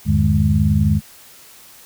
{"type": "tone cluster", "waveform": "sine", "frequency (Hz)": [80.1, 99.6, 150.6, 207], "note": ["E2", "G2", "D3", "G#3"], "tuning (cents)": [-49, 28, 44, -5], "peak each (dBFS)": -18, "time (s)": [0.05, 1.01], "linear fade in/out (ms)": 50, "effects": ["white hiss -44 dBFS RMS until 1.85 s"]}